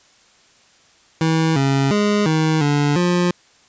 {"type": "tone with pitch steps", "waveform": "25% pulse", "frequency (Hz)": [161.2, 137, 207.1, 157.8, 145.3, 176.9], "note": ["E3", "C#3", "G#3", "D#3", "D3", "F3"], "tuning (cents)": [-38, -20, -5, 25, -18, 23], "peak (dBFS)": -11, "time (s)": [1.21, 3.31], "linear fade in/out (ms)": 2, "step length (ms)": 350, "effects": ["white hiss -53 dBFS RMS until 3.68 s", "resampled to 16000 Hz"]}